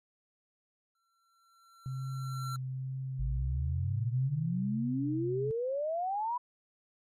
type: tone with exponential growth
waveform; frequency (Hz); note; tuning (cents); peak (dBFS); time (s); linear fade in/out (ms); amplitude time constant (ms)
square; 1355; E6; +47; -38; 0.95-2.56; 2; 350
type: tone with vibrato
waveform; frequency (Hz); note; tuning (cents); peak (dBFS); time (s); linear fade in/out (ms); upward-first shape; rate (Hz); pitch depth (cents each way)
sine; 130.81; C3; 0; -34; 1.86-5.51; 0; triangle; 1.1; 22
type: exponential sweep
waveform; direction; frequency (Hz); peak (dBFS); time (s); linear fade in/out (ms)
sine; up; 50.1 to 1000; -30; 3.19-6.38; 10
effects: MP3 64 kbps